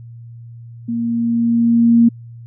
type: tone with level ramp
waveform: sine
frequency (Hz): 233.1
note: A#3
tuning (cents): 0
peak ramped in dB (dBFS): -18 to -6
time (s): 0.88-2.09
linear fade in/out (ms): 10
effects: added 117 Hz sine -33 dBFS peak until 2.46 s